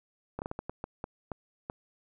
slowing click train, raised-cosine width 1 ms, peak -21 dBFS, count 10, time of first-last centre 0.39-1.699 s, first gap 29 ms, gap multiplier 1.38, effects none

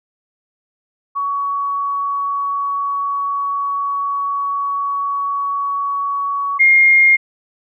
sine tone pair in turn, 1124 / 2129 Hz, C#6 / C7, +24 / +30 cents, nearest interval major seventh, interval 1106 cents, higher second, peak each -17 / -7 dBFS, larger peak second, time 1.15-6.59 / 6.59-7.17 s, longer first, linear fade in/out 20 ms, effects none

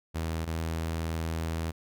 sawtooth tone pair in turn, 81.1 / 81.49 Hz, E2 / E2, -28 / -19 cents, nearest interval unison, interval 9 cents, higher second, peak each -26 dBFS, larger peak neither, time 0.14-0.46 / 0.46-1.72 s, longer second, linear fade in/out 20 ms, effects none

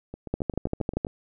two click trains, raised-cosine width 2 ms, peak -12 / -23 dBFS, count 10 / 8, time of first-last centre 0.34-1.049 / 0.14-1.068 s, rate 12.7 / 7.54 Hz, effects none

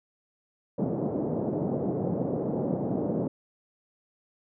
pink band-pass noise, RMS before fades -29 dBFS, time 0.78-3.28 s, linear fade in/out 5 ms, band 140 to 600 Hz, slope 24 dB/octave, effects none

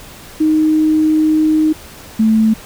sine tone pair in turn, 311.1 / 220 Hz, D#4 / A3, 0 / 0 cents, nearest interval tritone, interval 600 cents, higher first, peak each -9 / -8 dBFS, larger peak second, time 0.4-1.73 / 2.19-2.54 s, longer first, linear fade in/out 10 ms, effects pink hiss -36 dBFS RMS until 2.65 s

